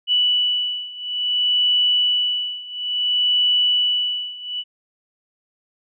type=beating tone pair; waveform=sine; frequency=2960 / 2960.58 Hz; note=F#7 / F#7; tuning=0 / 0 cents; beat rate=0.58 Hz; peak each=-21 / -19 dBFS; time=0.07-4.64 s; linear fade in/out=50 ms; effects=none

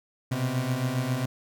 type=beating tone pair; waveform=30% pulse; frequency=123.3 / 130.7 Hz; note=B2 / C3; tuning=-2 / -1 cents; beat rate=7.4 Hz; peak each=-27 / -25 dBFS; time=0.31-1.26 s; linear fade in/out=10 ms; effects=none

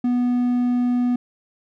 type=tone; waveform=triangle; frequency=245.5 Hz; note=B3; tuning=10 cents flat; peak=-15 dBFS; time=0.04-1.16 s; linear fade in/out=5 ms; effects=none

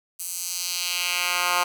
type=tone with high-pass filter sweep; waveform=10% pulse; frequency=177.4 Hz; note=F3; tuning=27 cents sharp; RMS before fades=-26 dBFS; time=0.19-1.64 s; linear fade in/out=10 ms; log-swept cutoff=9400 to 1100 Hz; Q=1.3; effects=none

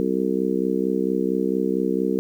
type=harmonic tone; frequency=64.4 Hz; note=C2; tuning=27 cents flat; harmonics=3 / 4 / 5 / 6 / 7; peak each=-26 / -26 / -26 / -26 / -26 dBFS; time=0-2.19 s; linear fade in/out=0 ms; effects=9-bit

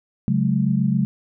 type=chord; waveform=sine; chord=C# suspended fourth; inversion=none; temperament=equal with one note detuned; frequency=138.59 / 185 / 212.9 Hz; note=C#3 / F#3 / G#3; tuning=0 / 0 / +43 cents; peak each=-21 dBFS; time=0.28-1.05 s; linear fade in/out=0 ms; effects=none

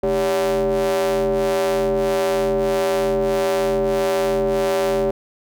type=ring-modulated tone; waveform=45% pulse; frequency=87.31 Hz; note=F2; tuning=in tune; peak=-14 dBFS; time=0.03-5.11 s; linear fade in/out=5 ms; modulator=481 Hz; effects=none

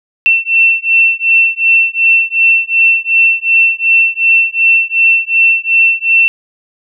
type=beating tone pair; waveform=sine; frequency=2692 / 2694.7 Hz; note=E7 / E7; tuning=+36 / +37 cents; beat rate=2.7 Hz; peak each=-10 dBFS; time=0.26-6.28 s; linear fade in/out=0 ms; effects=none

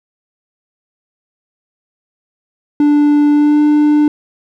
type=tone with pitch glide; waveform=triangle; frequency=293.5 to 297.9 Hz; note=D4 to D4; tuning=-1 to +25 cents; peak=-5 dBFS; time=2.8-4.08 s; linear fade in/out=2 ms; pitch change=+26 cents; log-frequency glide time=3.31-3.6 s; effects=none

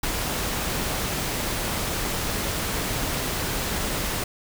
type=noise; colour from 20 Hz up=pink; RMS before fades=-27 dBFS; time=0.03-4.24 s; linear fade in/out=5 ms; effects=none

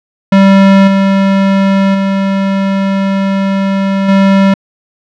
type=tone with level steps; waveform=square; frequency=194.9 Hz; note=G3; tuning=10 cents flat; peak=-3 / -7 / -10 / -5 dBFS; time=0.32-4.54 s; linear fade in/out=5 ms; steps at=0.87 / 1.94 / 4.08 s; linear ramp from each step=10 ms; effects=low-pass 3000 Hz 12 dB/octave

